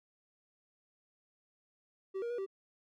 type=tone with pitch steps; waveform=triangle; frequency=384.4 / 471.4 / 481.4 / 388.1 Hz; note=G4 / A#4 / B4 / G4; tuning=-34 / +19 / -44 / -17 cents; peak=-33 dBFS; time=2.14-2.464 s; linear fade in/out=20 ms; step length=81 ms; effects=none